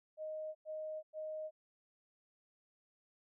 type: tone bursts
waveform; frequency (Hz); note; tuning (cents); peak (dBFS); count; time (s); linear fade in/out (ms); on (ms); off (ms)
sine; 622.3; D#5; 0; -40; 3; 0.17-1.51; 50; 380; 100
effects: none